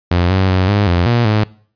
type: tone with pitch steps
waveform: sawtooth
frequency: 87.9 / 94.7 / 93 / 102.2 / 87.4 / 119 / 106.8 Hz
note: F2 / F#2 / F#2 / G#2 / F2 / A#2 / G#2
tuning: +12 / +41 / +9 / -27 / +2 / +36 / +49 cents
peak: -7 dBFS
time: 0.11-1.44 s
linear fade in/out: 5 ms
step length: 190 ms
effects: noise-tail reverb RT60 0.5 s tail -22 dB re dry + resampled to 11025 Hz